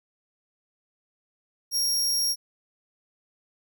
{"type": "tone", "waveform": "sawtooth", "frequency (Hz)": 5588, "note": "F8", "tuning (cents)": 0, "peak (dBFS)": -20, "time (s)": [1.71, 2.36], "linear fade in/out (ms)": 50, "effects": []}